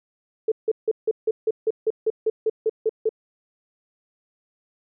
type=tone bursts; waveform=sine; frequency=440 Hz; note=A4; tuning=in tune; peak=-17 dBFS; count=14; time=0.48-3.092 s; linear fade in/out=5 ms; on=38 ms; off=160 ms; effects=none